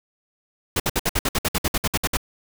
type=noise bursts; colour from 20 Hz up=pink; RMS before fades=-21 dBFS; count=15; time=0.76-2.171 s; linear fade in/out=5 ms; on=39 ms; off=59 ms; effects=none